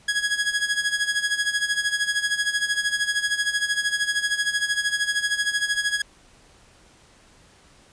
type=tone with tremolo; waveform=sawtooth; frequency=1665 Hz; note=G#6; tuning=4 cents sharp; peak=-15 dBFS; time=0.08-6.02 s; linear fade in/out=5 ms; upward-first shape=sine; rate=13 Hz; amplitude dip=75%; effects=pink hiss -54 dBFS RMS until 7.92 s + resampled to 22050 Hz